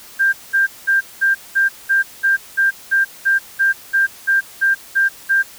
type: tone bursts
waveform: sine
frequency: 1587 Hz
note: G6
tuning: 21 cents sharp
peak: -11 dBFS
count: 16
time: 0.19-5.43 s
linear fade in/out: 20 ms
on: 140 ms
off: 200 ms
effects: white hiss -40 dBFS RMS until 5.58 s